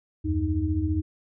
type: tone cluster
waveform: sine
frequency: 77.7 / 92.5 / 311 Hz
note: D#2 / F#2 / D#4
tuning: -2 / 0 / -1 cents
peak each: -27 dBFS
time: 0.24-1.02 s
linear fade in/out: 20 ms
effects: none